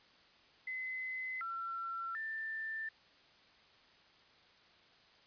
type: tone with pitch steps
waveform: sine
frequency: 2036 / 1353 / 1779 Hz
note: C7 / E6 / A6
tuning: -48 / +45 / +19 cents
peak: -38 dBFS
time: 0.67-2.89 s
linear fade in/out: 5 ms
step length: 740 ms
effects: white hiss -64 dBFS RMS until 5.26 s + resampled to 11025 Hz